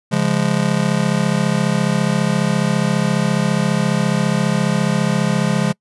square chord, Db major, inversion none, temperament just, 138.59 / 173.24 / 207.9 Hz, Db3 / F3 / Ab3, 0 / -14 / +2 cents, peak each -21 / -19 / -20 dBFS, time 0.11-5.73 s, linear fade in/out 20 ms, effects noise-tail reverb RT60 0.1 s tail -26 dB re dry + resampled to 24000 Hz

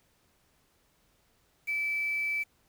sine tone with quantisation, 2313 Hz, D7, 27 cents flat, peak -28 dBFS, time 1.67-2.44 s, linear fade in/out 20 ms, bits 8, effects pink hiss -69 dBFS RMS until 2.68 s

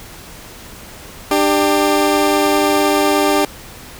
20% pulse tone pair together, 298.6 / 394.9 Hz, D4 / G4, +29 / +13 cents, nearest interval perfect fourth, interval 484 cents, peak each -10 dBFS, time 1.31-3.45 s, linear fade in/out 2 ms, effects pink hiss -36 dBFS RMS until 3.99 s

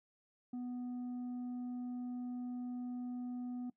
sine tone with tanh clipping, 246.9 Hz, B3, in tune, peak -40 dBFS, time 0.53-3.7 s, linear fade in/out 5 ms, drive 4 dB, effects noise-tail reverb RT60 0.1 s tail -20 dB re dry

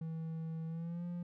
triangle tone with pitch glide, 161.9 to 174.53 Hz, E3 to F3, -31 to -1 cents, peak -36 dBFS, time 0.01-1.23 s, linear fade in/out 5 ms, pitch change +130 cents, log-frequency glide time 0.67-1.05 s, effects none

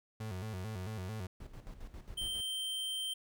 35% pulse tone with vibrato, 100.5 Hz, G2, 44 cents sharp, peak -37 dBFS, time 0.2-1.27 s, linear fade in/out 5 ms, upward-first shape square, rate 4.5 Hz, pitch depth 150 cents each way
brown noise with tremolo, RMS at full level -46 dBFS, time 1.4-2.41 s, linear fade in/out 5 ms, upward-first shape square, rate 7.4 Hz, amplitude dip 65%
square tone, 3129 Hz, G7, 4 cents flat, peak -36 dBFS, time 2.17-3.14 s, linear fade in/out 10 ms
effects none

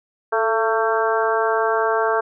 harmonic tone with a mistuned harmonic, 224.7 Hz, A3, 37 cents sharp, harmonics 2 / 3 / 4 / 5 / 6 / 7, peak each -21 / -23 / -24 / -25 / -26 / -26 dBFS, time 0.32-2.21 s, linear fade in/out 10 ms, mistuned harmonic 2, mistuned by -32 cents, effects none

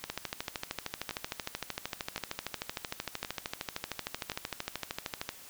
two click trains, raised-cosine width 0.2 ms, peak -16 / -18 dBFS, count 69 / 5, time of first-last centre 0.1-5.291 / 0.04-4.318 s, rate 13.1 / 0.935 Hz, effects white hiss -51 dBFS RMS until 5.49 s

